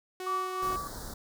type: tone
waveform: sawtooth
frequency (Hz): 370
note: F#4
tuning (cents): 0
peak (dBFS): -32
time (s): 0.2-0.76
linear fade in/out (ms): 2
type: tone with tremolo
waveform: sine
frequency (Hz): 1152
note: D6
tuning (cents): -34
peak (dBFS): -27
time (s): 0.26-0.88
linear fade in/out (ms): 10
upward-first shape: triangle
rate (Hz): 3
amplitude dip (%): 75
type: band-stop noise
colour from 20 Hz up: pink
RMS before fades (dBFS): -41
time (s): 0.62-1.14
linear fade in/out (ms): 5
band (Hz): 1700 to 3900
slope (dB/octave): 48
effects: none